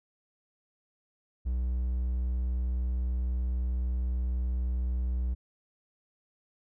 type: tone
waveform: triangle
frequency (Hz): 61.9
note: B1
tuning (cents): +5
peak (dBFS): -25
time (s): 1.45-5.35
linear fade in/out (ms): 20
effects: none